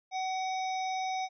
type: harmonic tone with a mistuned harmonic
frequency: 753 Hz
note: F#5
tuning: 30 cents sharp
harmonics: 1 / 3 / 5 / 7 / 8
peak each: -31 / -41 / -45 / -48 / -49 dBFS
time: 0.11-1.29 s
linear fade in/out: 50 ms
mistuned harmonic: 8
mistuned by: -27 cents
effects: none